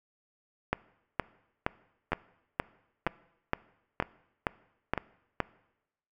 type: two click trains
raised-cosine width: 0.5 ms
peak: -11 / -15 dBFS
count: 11 / 4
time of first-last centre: 0.73-5.403 / 2.12-4.977 s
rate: 2.14 / 1.05 Hz
effects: noise-tail reverb RT60 0.9 s tail -21 dB re dry